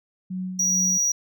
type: tone with tremolo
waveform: sine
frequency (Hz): 185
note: F#3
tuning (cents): 0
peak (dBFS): -26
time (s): 0.3-0.98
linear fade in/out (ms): 10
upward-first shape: sine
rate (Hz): 2.4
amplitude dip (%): 50
type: tone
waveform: triangle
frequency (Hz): 5780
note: F#8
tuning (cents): -41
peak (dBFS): -18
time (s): 0.59-1.12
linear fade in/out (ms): 5
effects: none